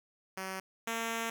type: tone pair in turn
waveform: 5% pulse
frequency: 189.7 / 228.2 Hz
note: F#3 / A#3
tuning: +43 / -37 cents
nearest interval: minor third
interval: 320 cents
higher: second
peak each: -26 / -22 dBFS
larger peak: second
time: 0.37-0.6 / 0.87-1.3 s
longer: second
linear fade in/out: 5 ms
effects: none